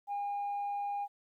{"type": "tone", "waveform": "sine", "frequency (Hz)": 811, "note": "G#5", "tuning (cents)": -41, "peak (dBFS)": -31, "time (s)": [0.07, 1.08], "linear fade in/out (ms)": 50, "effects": ["tanh soft clip ceiling -31 dBFS", "12-bit"]}